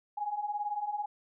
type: beating tone pair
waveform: sine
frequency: 816 / 834 Hz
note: G#5 / G#5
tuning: -31 / +7 cents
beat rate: 18 Hz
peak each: -37 / -33 dBFS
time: 0.17-1.06 s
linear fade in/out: 10 ms
effects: none